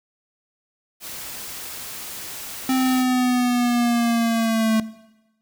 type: noise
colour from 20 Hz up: white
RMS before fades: -34 dBFS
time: 1-3.05 s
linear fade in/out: 50 ms
type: linear sweep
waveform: square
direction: down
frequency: 261.6 to 219.5 Hz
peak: -18 dBFS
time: 2.69-4.8 s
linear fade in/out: 2 ms
effects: noise-tail reverb RT60 1.0 s tail -18 dB re dry